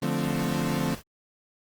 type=chord; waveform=35% pulse; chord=D minor seventh; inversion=none; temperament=equal; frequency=146.83 / 174.61 / 220 / 261.6 Hz; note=D3 / F3 / A3 / C4; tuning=0 / 0 / 0 / 0 cents; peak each=-29 dBFS; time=0.02-0.95 s; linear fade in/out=5 ms
type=noise; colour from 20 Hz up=pink; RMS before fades=-43 dBFS; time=0.2-1.03 s; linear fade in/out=50 ms
effects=Opus 24 kbps